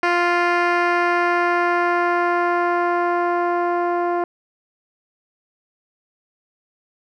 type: tone with low-pass filter sweep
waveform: 10% pulse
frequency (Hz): 349.2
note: F4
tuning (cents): 0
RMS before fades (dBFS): -19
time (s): 0.03-4.24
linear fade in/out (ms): 2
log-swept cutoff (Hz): 2900 to 790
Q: 0.87
effects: none